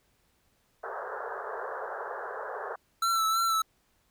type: band-pass noise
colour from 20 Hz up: pink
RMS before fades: -37 dBFS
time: 0.83-2.76 s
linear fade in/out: 10 ms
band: 400 to 1700 Hz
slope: 96 dB/octave
type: tone with vibrato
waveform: square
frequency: 1332 Hz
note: E6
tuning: 18 cents sharp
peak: -25 dBFS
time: 3.02-3.62 s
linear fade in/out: 5 ms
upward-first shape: sine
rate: 3.1 Hz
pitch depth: 33 cents each way
effects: pink hiss -70 dBFS RMS until 4.1 s